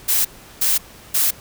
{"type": "noise bursts", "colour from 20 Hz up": "blue", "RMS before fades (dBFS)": -17, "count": 3, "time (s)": [0.08, 1.31], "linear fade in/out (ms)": 10, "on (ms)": 170, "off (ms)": 360, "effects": ["pink hiss -43 dBFS RMS until 1.4 s"]}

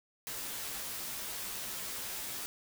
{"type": "noise with comb filter", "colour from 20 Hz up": "white", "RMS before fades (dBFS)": -40, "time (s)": [0.27, 2.46], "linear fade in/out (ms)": 0, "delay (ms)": 12, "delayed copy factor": -0.5, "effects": []}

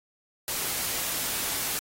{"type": "noise", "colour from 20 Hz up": "white", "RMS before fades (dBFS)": -30, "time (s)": [0.48, 1.79], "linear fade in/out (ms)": 0, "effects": ["AAC 48 kbps"]}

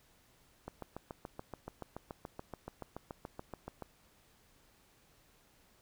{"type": "click train", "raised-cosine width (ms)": 1, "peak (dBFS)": -28, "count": 23, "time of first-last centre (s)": [0.68, 3.823], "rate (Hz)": 7, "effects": ["pink hiss -67 dBFS RMS until 5.81 s"]}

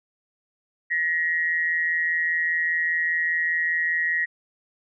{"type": "tone with amplitude modulation", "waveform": "sine", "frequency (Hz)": 1900, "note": "A#6", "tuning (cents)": 33, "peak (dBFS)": -18, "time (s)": [0.9, 4.26], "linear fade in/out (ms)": 20, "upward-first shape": "sine", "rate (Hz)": 165, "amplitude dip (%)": 60, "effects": []}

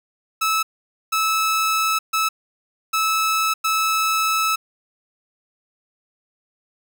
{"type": "tone bursts at uneven times", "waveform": "sawtooth", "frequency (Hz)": 1304, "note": "E6", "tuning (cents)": -19, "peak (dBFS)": -14, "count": 5, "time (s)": [[0.41, 0.63], [1.12, 1.99], [2.13, 2.29], [2.93, 3.54], [3.64, 4.56]], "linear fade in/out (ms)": 10, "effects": []}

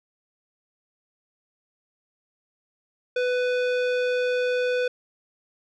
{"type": "tone with low-pass filter", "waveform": "square", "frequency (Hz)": 497.5, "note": "B4", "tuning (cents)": 13, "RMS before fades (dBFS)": -24, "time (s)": [3.16, 4.88], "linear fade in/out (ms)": 5, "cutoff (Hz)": 3200, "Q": 1, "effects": []}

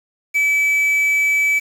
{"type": "tone with quantisation", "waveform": "triangle", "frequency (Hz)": 2300, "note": "D7", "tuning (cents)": -37, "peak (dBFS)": -12, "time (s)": [0.34, 1.6], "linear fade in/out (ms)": 20, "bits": 6, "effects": []}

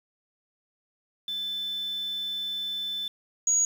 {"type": "tone pair in turn", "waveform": "sine", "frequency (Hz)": [3520, 6712], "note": ["A7", "G#8"], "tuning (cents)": [0, 17], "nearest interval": "major seventh", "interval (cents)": 1117, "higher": "second", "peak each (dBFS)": [-29, -20], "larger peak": "second", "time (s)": [[1.28, 3.08], [3.47, 3.65]], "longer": "first", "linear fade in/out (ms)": 2, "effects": ["8-bit"]}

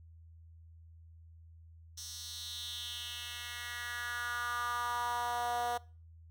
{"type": "tone with high-pass filter sweep", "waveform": "10% pulse", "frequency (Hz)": 240.8, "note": "B3", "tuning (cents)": -44, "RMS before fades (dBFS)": -38, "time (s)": [1.97, 5.78], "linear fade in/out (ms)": 10, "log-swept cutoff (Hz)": [5300, 640], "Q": 3.4, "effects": ["noise-tail reverb RT60 0.4 s tail -23 dB re dry", "added 82 Hz sine -53 dBFS peak until 6.3 s"]}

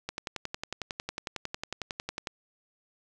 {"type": "click train", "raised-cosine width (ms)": 0.2, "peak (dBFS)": -16, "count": 25, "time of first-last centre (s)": [0.09, 2.272], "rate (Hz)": 11, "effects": []}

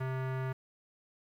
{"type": "tone with low-pass filter", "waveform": "square", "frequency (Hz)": 130.81, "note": "C3", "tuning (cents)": 0, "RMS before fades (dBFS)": -35, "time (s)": [0, 0.53], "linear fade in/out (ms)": 10, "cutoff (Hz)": 1700, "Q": 1.6, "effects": ["10-bit"]}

